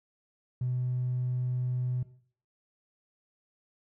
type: tone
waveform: triangle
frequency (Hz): 125.4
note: B2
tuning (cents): +27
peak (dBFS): -24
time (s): 0.61-2.03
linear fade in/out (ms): 5
effects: noise-tail reverb RT60 0.5 s tail -19 dB re dry + tanh soft clip ceiling -25 dBFS